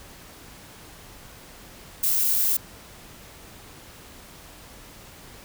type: noise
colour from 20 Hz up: violet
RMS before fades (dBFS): -22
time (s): 2.03-2.57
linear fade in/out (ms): 5
effects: pink hiss -46 dBFS RMS until 5.44 s